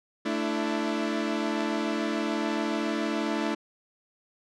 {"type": "chord", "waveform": "sawtooth", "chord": "A suspended fourth", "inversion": "none", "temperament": "equal with one note detuned", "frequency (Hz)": [220, 293.7, 333.5], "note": ["A3", "D4", "E4"], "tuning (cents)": [0, 0, 20], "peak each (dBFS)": -27, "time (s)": [0.25, 3.55], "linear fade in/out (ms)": 10, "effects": ["low-pass 5000 Hz 12 dB/octave"]}